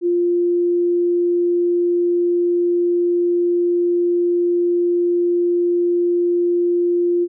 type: tone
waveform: sine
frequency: 349.2 Hz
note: F4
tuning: in tune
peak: -14 dBFS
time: 0.01-7.28 s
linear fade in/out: 50 ms
effects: none